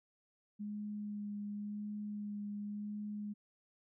sine tone with vibrato, 207.2 Hz, G#3, 4 cents flat, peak -39 dBFS, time 0.59-3.34 s, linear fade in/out 20 ms, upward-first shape sine, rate 0.92 Hz, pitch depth 14 cents each way, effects none

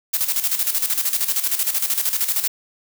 blue noise with tremolo, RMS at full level -19 dBFS, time 0.13-2.48 s, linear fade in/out 10 ms, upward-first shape square, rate 13 Hz, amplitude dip 65%, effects none

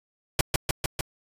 pink noise with echo, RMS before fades -20 dBFS, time 0.39-0.41 s, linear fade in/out 2 ms, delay 150 ms, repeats 4, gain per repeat -2 dB, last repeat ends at 1.01 s, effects resampled to 32000 Hz

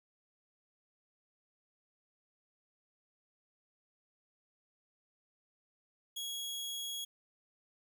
sawtooth tone, 3322 Hz, G#7, in tune, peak -35 dBFS, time 6.16-7.05 s, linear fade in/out 10 ms, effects none

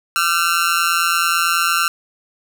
sawtooth tone with amplitude modulation, 1363 Hz, F6, 43 cents flat, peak -7 dBFS, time 0.16-1.88 s, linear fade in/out 0 ms, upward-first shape sine, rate 169 Hz, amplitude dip 95%, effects none

